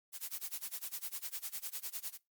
blue noise with tremolo, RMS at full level -39 dBFS, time 0.12-2.18 s, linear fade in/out 50 ms, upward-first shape sine, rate 9.9 Hz, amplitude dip 95%, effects noise-tail reverb RT60 0.2 s tail -21 dB re dry + Opus 48 kbps

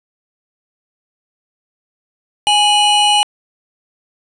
square tone pair together, 830.6 / 2943 Hz, G#5 / F#7, 0 / -10 cents, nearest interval octave + minor seventh, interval 2190 cents, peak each -13 dBFS, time 2.47-3.23 s, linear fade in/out 0 ms, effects resampled to 22050 Hz + 7-bit

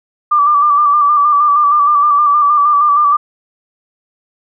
sine tone with vibrato, 1174.7 Hz, D6, in tune, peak -7 dBFS, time 0.31-3.17 s, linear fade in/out 10 ms, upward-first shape square, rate 6.4 Hz, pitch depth 35 cents each way, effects none

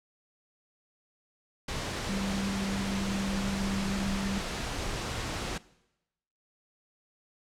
sine tone in noise, 196 Hz, G3, in tune, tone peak -31 dBFS, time 2.09-4.39 s, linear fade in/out 5 ms, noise pink, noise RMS -34 dBFS, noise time 1.68-5.58 s, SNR 0 dB, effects noise-tail reverb RT60 0.9 s tail -20 dB re dry + low-pass 7000 Hz 12 dB/octave

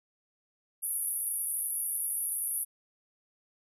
pink band-pass noise, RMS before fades -33 dBFS, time 0.82-2.65 s, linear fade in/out 20 ms, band 9900 to 12000 Hz, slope 96 dB/octave, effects none

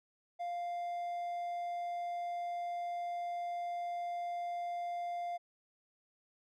triangle tone, 698.5 Hz, F5, in tune, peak -34 dBFS, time 0.39-5.38 s, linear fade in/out 20 ms, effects none

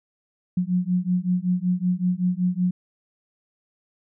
sine beating tone pair, 177.9 / 183.2 Hz, F3 / F#3, +32 / -17 cents, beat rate 5.3 Hz, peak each -23 dBFS, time 0.57-2.71 s, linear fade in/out 5 ms, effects none

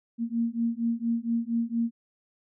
sine beating tone pair, 230 / 234.3 Hz, A#3 / A#3, -23 / +9 cents, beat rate 4.3 Hz, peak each -28 dBFS, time 0.18-1.91 s, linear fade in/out 50 ms, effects none

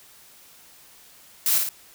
blue noise with echo, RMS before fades -21 dBFS, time 1.46-1.58 s, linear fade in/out 2 ms, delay 55 ms, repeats 2, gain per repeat -4 dB, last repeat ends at 1.69 s, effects white hiss -51 dBFS RMS until 1.94 s

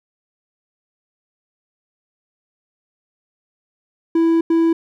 triangle tone bursts at uneven times, 330.1 Hz, E4, 2 cents sharp, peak -10 dBFS, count 2, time 4.15-4.41 / 4.5-4.73 s, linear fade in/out 5 ms, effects none

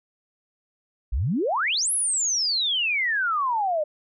sine exponential two-way sweep, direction up then down, 49 to 11290 to 586 Hz, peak -21 dBFS, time 1.12-3.84 s, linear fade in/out 10 ms, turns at 1.92 s, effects none

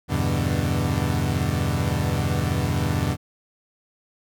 30% pulse chord, E minor seventh, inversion none, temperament equal, 82.41 / 98 / 123.47 / 146.83 Hz, E2 / G2 / B2 / D3, 0 / 0 / 0 / 0 cents, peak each -24 dBFS, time 0.08-3.17 s, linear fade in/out 50 ms, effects none

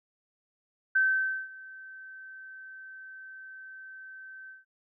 sine tone with ADSR envelope, 1543 Hz, G6, 28 cents flat, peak -20 dBFS, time 0.95-4.65 s, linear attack 10 ms, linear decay 520 ms, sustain -23 dB, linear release 160 ms, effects none

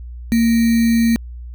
sine tone with sample-and-hold, 230 Hz, A#3, 23 cents flat, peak -11 dBFS, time 0.32-1.16 s, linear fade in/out 0 ms, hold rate 2100 Hz, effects added 60 Hz sine -29 dBFS peak until 1.54 s

